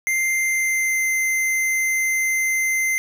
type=tone with pitch glide; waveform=square; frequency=2093 to 2076 Hz; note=C7 to C7; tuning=0 to -14 cents; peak=-19 dBFS; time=0.07-2.98 s; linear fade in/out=0 ms; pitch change=-14 cents; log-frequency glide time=0.31-1.08 s; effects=none